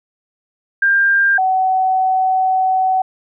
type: tone pair in turn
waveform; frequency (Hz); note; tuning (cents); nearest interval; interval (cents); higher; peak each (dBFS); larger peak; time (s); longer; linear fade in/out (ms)
sine; 1596 / 753.2; G6 / F#5; +31 / +31; octave + minor second; 1300; first; -10 / -12; first; 0.82-1.38 / 1.38-3.02; second; 5
effects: none